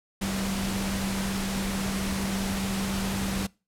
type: tone in noise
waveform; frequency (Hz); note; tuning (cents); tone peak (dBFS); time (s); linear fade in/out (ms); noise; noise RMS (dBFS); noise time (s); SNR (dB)
sine; 194.2; G3; -16; -29; 0.21-3.47; 10; pink; -32; 0.21-3.47; 0
effects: noise-tail reverb RT60 0.3 s tail -24 dB re dry + low-pass 12000 Hz 12 dB/octave